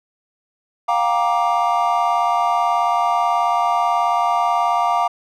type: chord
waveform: triangle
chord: G minor seventh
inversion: third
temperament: just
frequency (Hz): 705.6 / 784 / 940.8 / 1176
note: F5 / G5 / Bb5 / D6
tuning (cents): +18 / 0 / +16 / +2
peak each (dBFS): -17 / -22 / -19 / -19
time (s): 0.88-5.08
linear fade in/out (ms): 10
effects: none